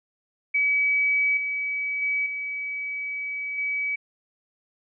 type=tone with level steps; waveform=sine; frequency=2280 Hz; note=C#7; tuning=48 cents sharp; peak=-19 / -25 / -22 / -28 / -24 dBFS; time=0.54-3.96 s; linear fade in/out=10 ms; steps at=1.37 / 2.02 / 2.26 / 3.58 s; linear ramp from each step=2 ms; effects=none